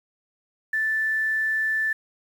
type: tone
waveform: sine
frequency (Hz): 1759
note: A6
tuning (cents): -1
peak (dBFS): -21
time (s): 0.73-1.93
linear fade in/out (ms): 5
effects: 8-bit